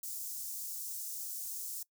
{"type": "high-pass noise", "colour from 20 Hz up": "white", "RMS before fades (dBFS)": -41, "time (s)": [0.03, 1.83], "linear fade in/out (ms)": 5, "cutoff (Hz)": 5900, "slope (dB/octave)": 24, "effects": ["noise-tail reverb RT60 0.1 s tail -21 dB re dry"]}